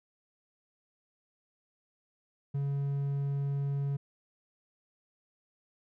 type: tone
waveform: triangle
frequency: 140.2 Hz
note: C#3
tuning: 20 cents sharp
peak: -27 dBFS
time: 2.54-3.97 s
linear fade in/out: 10 ms
effects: none